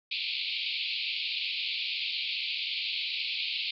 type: band-pass noise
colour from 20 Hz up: pink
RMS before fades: -33 dBFS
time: 0.11-3.71 s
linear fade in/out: 5 ms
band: 2300 to 4600 Hz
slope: 96 dB/octave
effects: none